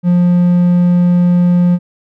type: tone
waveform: triangle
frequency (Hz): 176.5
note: F3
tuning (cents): +19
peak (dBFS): -5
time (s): 0.03-1.79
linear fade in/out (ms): 50
effects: none